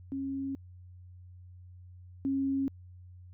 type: tone pair in turn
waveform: sine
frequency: 272.2 / 272.2 Hz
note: C#4 / C#4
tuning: -31 / -31 cents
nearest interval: unison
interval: 0 cents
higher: neither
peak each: -32 / -27 dBFS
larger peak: second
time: 0.12-0.55 / 2.25-2.68 s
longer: neither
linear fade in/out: 0 ms
effects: added 90 Hz sine -48 dBFS peak until 3.33 s